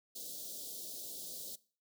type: band-stop noise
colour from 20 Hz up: white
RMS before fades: -45 dBFS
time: 0.15-1.56 s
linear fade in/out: 10 ms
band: 660 to 3500 Hz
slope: 48 dB/octave
effects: noise-tail reverb RT60 0.4 s tail -20 dB re dry + high-pass 200 Hz 12 dB/octave